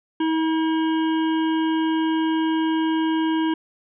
harmonic tone with a mistuned harmonic, 320 Hz, D#4, 49 cents sharp, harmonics 1 / 3 / 5 / 7 / 9 / 10, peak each -19 / -28 / -34 / -43 / -37 / -38 dBFS, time 0.2-3.54 s, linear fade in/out 5 ms, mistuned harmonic 5, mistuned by +15 cents, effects none

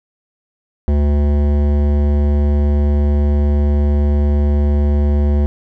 sine tone with hard clipping, 72.6 Hz, D2, 19 cents flat, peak -13 dBFS, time 0.88-5.46 s, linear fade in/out 0 ms, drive 15 dB, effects none

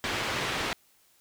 white low-pass noise, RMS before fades -31 dBFS, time 0.04-0.73 s, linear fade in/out 0 ms, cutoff 2800 Hz, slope 12 dB/octave, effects white hiss -64 dBFS RMS until 1.2 s

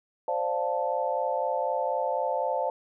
sine chord, D minor seventh, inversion third, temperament equal, 523.3 / 587.3 / 698.5 / 880 Hz, C5 / D5 / F5 / A5, 0 / 0 / 0 / 0 cents, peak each -30 / -31 / -32 / -30 dBFS, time 0.28-2.7 s, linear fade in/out 2 ms, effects none

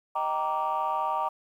sine chord, Eb major seventh, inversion none, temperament just, 622.3 / 777.8 / 933.4 / 1166.7 Hz, Eb5 / G5 / Bb5 / D6, 0 / -14 / +2 / -12 cents, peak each -34 / -30 / -28 / -30 dBFS, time 0.15-1.29 s, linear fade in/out 10 ms, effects tanh soft clip ceiling -19 dBFS + 10-bit

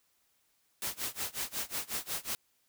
white noise with tremolo, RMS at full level -34 dBFS, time 0.82-2.35 s, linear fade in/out 0 ms, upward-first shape sine, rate 5.5 Hz, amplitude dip 95%, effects white hiss -73 dBFS RMS until 2.68 s

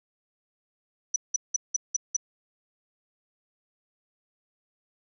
sine tone bursts, 5940 Hz, F#8, 6 cents sharp, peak -21 dBFS, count 6, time 1.14-2.166 s, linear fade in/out 5 ms, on 21 ms, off 180 ms, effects none

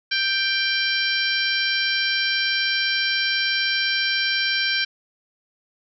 harmonic tone with a mistuned harmonic, 785 Hz, G5, 2 cents sharp, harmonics 2 / 3 / 4 / 5 / 6 / 7, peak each -24 / -26 / -27 / -28 / -29 / -29 dBFS, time 0.11-4.85 s, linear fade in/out 10 ms, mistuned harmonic 5, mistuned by +44 cents, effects none

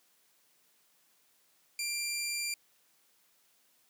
15% pulse tone, 2375 Hz, D7, 19 cents sharp, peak -26 dBFS, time 1.79-2.54 s, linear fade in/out 2 ms, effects white hiss -69 dBFS RMS until 3.89 s + high-pass 150 Hz 12 dB/octave

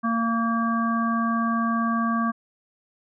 harmonic tone, 229.4 Hz, A#3, 28 cents flat, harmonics 1 / 3 / 5 / 7, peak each -23 / -33 / -25 / -33 dBFS, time 0.03-2.32 s, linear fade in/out 20 ms, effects none

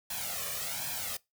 white noise with flanger, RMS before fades -36 dBFS, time 0.1-1.17 s, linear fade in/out 5 ms, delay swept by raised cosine 1.2 to 1.7 ms, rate 1.3 Hz, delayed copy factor +0.8, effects noise-tail reverb RT60 0.2 s tail -22 dB re dry + high-pass 60 Hz 12 dB/octave

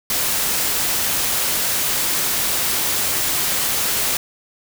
white noise, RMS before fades -20 dBFS, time 0.1-4.17 s, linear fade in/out 2 ms, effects none

